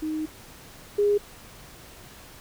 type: tone pair in turn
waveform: sine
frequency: 311.1 / 410.4 Hz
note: D#4 / G#4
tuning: 0 / -21 cents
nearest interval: perfect fourth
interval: 479 cents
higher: second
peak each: -26 / -18 dBFS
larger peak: second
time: 0.02-0.26 / 0.98-1.18 s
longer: first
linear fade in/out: 10 ms
effects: pink hiss -47 dBFS RMS until 2.4 s